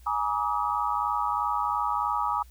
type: tone cluster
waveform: sine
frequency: 835 / 957 / 1160 / 1263 Hz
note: G#5 / A#5 / D6 / D#6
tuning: +9 / +45 / -22 / +26 cents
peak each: -30 dBFS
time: 0.06-2.43 s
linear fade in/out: 10 ms
effects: added 60 Hz sine -48 dBFS peak until 2.5 s + white hiss -61 dBFS RMS until 2.5 s